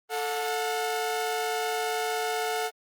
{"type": "tone pair together", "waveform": "sawtooth", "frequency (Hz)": [441.1, 723.3], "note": ["A4", "F#5"], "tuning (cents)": [4, -39], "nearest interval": "major sixth", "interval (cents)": 857, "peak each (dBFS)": -26, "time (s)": [0.09, 2.71], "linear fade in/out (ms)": 50, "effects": ["Opus 24 kbps"]}